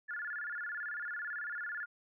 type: tone with vibrato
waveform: sine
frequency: 1568 Hz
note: G6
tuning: in tune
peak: -37 dBFS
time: 0.08-1.86 s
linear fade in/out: 20 ms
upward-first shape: square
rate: 18 Hz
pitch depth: 170 cents each way
effects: none